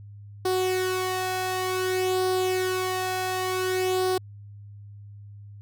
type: tone with flanger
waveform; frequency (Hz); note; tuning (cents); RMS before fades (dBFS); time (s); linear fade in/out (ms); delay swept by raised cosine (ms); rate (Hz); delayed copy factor
sawtooth; 371.1; F#4; +5; -26; 0.45-4.18; 5; 0.21 to 1.21; 0.55; +0.55
effects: added 102 Hz sine -41 dBFS peak until 5.61 s